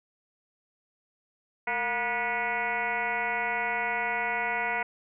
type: tone with frequency modulation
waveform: sine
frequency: 1457 Hz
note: F#6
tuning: 27 cents flat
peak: -26 dBFS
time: 1.67-4.83 s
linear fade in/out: 5 ms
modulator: 249 Hz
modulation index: 3.6
effects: none